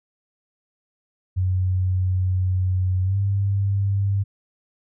sine tone with pitch glide, 92.5 to 99.14 Hz, F#2 to G2, 0 to +20 cents, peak -18 dBFS, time 1.36-4.24 s, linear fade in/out 20 ms, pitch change +120 cents, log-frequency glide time 3.03-3.17 s, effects none

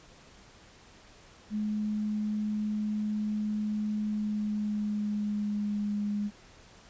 sine tone with pitch glide, 211.7 to 206.4 Hz, G#3 to G#3, +33 to -10 cents, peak -28 dBFS, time 1.5-6.31 s, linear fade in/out 50 ms, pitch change -43 cents, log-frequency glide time 4.03-5.97 s, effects pink hiss -55 dBFS RMS until 6.89 s + resampled to 16000 Hz

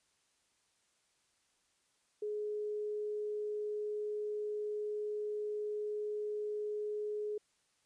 sine tone, 420.5 Hz, G#4, 22 cents sharp, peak -35 dBFS, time 2.22-7.38 s, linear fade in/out 5 ms, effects white hiss -75 dBFS RMS until 7.85 s + resampled to 22050 Hz

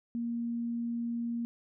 sine tone, 234.8 Hz, A#3, 13 cents sharp, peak -31 dBFS, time 0.15-1.45 s, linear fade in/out 0 ms, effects none

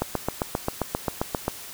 click train, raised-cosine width 1 ms, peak -9 dBFS, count 12, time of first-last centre 0.02-1.481 s, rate 7.53 Hz, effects white hiss -40 dBFS RMS until 1.73 s

